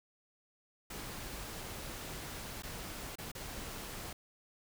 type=noise with dropouts; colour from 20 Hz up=pink; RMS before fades=-44 dBFS; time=0.9-4.13 s; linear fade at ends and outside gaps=5 ms; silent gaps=2.623-2.633 / 3.156-3.184 / 3.317-3.35 s; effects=none